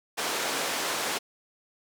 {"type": "band-pass noise", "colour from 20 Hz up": "pink", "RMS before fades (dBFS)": -30, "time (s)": [0.17, 1.19], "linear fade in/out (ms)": 20, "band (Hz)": [430, 10000], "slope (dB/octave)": 12, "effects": []}